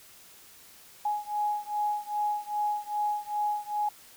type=beating tone pair; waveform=sine; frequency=834 / 836.5 Hz; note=G#5 / G#5; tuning=+7 / +12 cents; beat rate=2.5 Hz; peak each=-30 / -31 dBFS; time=1.05-3.89 s; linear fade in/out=5 ms; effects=white hiss -53 dBFS RMS until 4.16 s